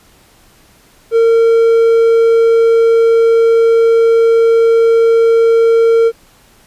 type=tone; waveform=triangle; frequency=457.6 Hz; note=A#4; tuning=32 cents flat; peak=-4 dBFS; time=1.11-6.12 s; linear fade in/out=50 ms; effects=pink hiss -47 dBFS RMS until 6.66 s + resampled to 32000 Hz